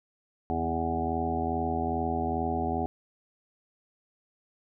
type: harmonic tone with a mistuned harmonic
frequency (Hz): 82.41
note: E2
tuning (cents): 0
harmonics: 1 / 2 / 3 / 4 / 5 / 7 / 8 / 9 / 10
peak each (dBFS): -34 / -40 / -33 / -37 / -35 / -42 / -41 / -31 / -40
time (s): 0.5-2.86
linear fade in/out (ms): 0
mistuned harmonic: 2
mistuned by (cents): -33
effects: none